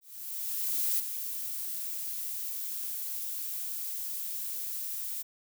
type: noise with ADSR envelope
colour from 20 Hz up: violet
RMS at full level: -28 dBFS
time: 0.01-5.23 s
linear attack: 980 ms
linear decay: 13 ms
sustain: -8 dB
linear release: 17 ms
effects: none